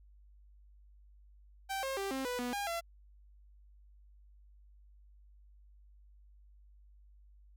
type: tone with pitch steps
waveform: sawtooth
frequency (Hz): 778 / 536 / 393.1 / 266.2 / 493.9 / 245.4 / 809 / 677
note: G5 / C5 / G4 / C4 / B4 / B3 / G#5 / E5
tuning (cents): -13 / +42 / +5 / +30 / 0 / -11 / -46 / +46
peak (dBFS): -31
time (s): 1.69-2.81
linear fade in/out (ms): 20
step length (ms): 140
effects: added 50 Hz sine -57 dBFS peak until 7.56 s